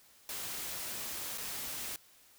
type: noise with dropouts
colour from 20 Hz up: white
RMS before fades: -40 dBFS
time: 0.29-1.96 s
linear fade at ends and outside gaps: 1 ms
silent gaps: 1.376-1.381 s
effects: white hiss -62 dBFS RMS until 2.38 s